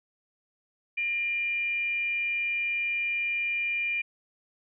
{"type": "tone with frequency modulation", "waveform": "sine", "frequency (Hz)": 2400, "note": "D7", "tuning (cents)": 37, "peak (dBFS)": -26, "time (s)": [0.97, 4.02], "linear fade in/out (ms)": 10, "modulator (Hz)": 549, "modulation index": 0.21, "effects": []}